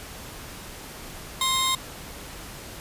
sawtooth tone pair together, 1052 / 3723 Hz, C6 / A#7, +9 / -3 cents, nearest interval octave + minor seventh, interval 2188 cents, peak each -21 dBFS, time 1.41-1.75 s, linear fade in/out 2 ms, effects pink hiss -40 dBFS RMS until 2.8 s + resampled to 32000 Hz

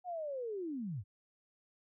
sine linear sweep, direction down, 740 to 83.5 Hz, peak -37 dBFS, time 0.04-1.04 s, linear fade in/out 50 ms, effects none

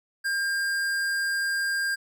sine tone with hard clipping, 1603 Hz, G6, 38 cents sharp, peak -26 dBFS, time 0.24-1.96 s, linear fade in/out 20 ms, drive 16 dB, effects none

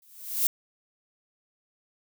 violet noise with exponential growth, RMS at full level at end -21 dBFS, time 0.02-0.47 s, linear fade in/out 2 ms, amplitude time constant 97 ms, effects none

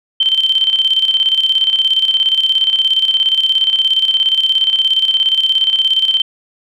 sine tone with tremolo, 3112 Hz, G7, 13 cents flat, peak -8 dBFS, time 0.2-6.22 s, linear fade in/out 5 ms, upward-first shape square, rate 17 Hz, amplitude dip 60%, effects none

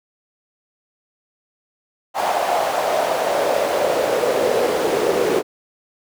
brown noise with high-pass filter sweep, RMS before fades -19 dBFS, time 2.14-5.43 s, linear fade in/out 50 ms, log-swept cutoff 750 to 410 Hz, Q 4.1, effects none

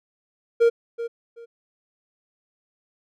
triangle tone with echo, 466.2 Hz, A#4, in tune, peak -11 dBFS, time 0.6-0.7 s, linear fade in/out 20 ms, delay 380 ms, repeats 2, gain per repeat -13 dB, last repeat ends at 1.46 s, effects none

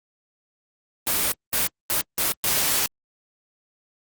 white noise bursts at uneven times, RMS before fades -22 dBFS, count 5, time 1.07-1.32 / 1.53-1.67 / 1.9-2.01 / 2.18-2.32 / 2.44-2.86 s, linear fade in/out 0 ms, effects Opus 24 kbps

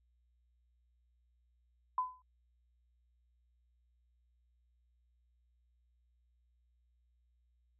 sine tone with exponential decay, 1010 Hz, B5, 39 cents sharp, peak -27 dBFS, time 1.98-2.22 s, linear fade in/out 2 ms, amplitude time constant 51 ms, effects added 60 Hz sine -70 dBFS peak until 7.79 s

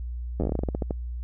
slowing click train, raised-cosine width 2 ms, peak -14 dBFS, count 15, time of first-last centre 0.4-0.908 s, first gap 10 ms, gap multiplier 1.18, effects added 60 Hz sine -30 dBFS peak until 1.23 s

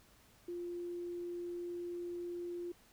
sine tone, 349.2 Hz, F4, in tune, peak -39 dBFS, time 0.48-2.72 s, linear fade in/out 5 ms, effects pink hiss -65 dBFS RMS until 2.92 s

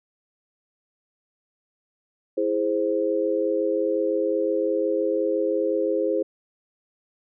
sine chord, E augmented, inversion none, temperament equal, 329.6 / 415.3 / 523.3 Hz, E4 / G#4 / B#4, 0 / 0 / 0 cents, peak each -26 / -25 / -24 dBFS, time 2.37-6.23 s, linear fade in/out 10 ms, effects none

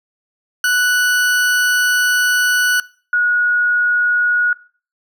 40% pulse / sine tone pair in turn, 1480 / 1452.9 Hz, F#6 / F#6, 0 / -32 cents, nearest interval unison, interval 32 cents, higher first, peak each -12 dBFS, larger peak neither, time 0.64-2.8 / 3.13-4.53 s, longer first, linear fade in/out 2 ms, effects noise-tail reverb RT60 0.4 s tail -20 dB re dry

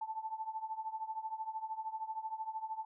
sine tone with tremolo, 880 Hz, A5, in tune, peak -34 dBFS, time 0.01-2.85 s, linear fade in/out 5 ms, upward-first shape triangle, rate 13 Hz, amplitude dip 90%, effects none

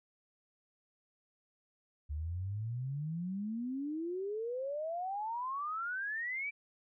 sine exponential sweep, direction up, 71.7 to 2349 Hz, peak -35 dBFS, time 2.09-6.51 s, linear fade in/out 20 ms, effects none

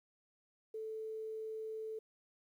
sine tone, 439.1 Hz, A4, 4 cents flat, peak -40 dBFS, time 0.74-1.99 s, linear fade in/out 5 ms, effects 12-bit

